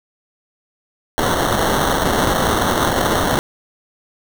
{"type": "noise with sample-and-hold", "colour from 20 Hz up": "violet", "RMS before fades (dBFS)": -17, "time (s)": [1.18, 3.39], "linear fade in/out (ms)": 0, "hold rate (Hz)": 2450, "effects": []}